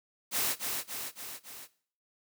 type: noise with echo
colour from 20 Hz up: white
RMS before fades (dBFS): -30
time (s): 0.31-0.56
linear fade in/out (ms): 50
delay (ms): 280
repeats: 4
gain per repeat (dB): -4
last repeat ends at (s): 1.68
effects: noise-tail reverb RT60 0.5 s tail -18 dB re dry + high-pass 150 Hz 12 dB/octave